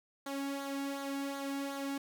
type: tone with flanger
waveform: sawtooth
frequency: 277.2 Hz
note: C#4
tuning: in tune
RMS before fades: -38 dBFS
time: 0.26-1.98 s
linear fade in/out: 5 ms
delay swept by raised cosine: 0.37 to 1.67 ms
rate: 2.7 Hz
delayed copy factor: -0.6
effects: none